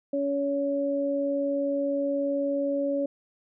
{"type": "tone pair together", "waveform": "sine", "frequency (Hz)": [281, 562], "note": ["C#4", "C#5"], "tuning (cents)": [24, 24], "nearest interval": "octave", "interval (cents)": 1200, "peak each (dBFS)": [-28, -26], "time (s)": [0.13, 3.06], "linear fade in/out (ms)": 5, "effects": []}